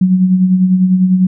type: tone with tremolo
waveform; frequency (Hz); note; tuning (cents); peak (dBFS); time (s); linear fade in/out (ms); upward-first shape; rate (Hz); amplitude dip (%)
sine; 185; F#3; 0; -5; 0.01-1.27; 5; sine; 10; 50
effects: none